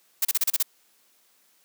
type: noise bursts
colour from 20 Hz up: blue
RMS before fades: -22 dBFS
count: 7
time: 0.22-0.628 s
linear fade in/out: 5 ms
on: 30 ms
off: 33 ms
effects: white hiss -63 dBFS RMS until 1.64 s + high-pass 200 Hz 12 dB/octave